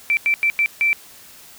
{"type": "tone bursts at uneven times", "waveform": "sine", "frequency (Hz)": 2338, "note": "D7", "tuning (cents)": -8, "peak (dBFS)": -14, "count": 5, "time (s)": [[0.1, 0.17], [0.26, 0.34], [0.43, 0.5], [0.59, 0.66], [0.81, 0.93]], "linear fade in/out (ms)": 0, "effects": ["white hiss -44 dBFS RMS until 1.58 s"]}